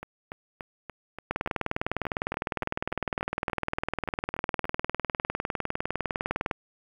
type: two click trains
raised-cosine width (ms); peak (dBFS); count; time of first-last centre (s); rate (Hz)
0.5; -22 / -12; 17 / 104; 0.03-4.654 / 1.31-6.512; 3.46 / 19.8
effects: 8-bit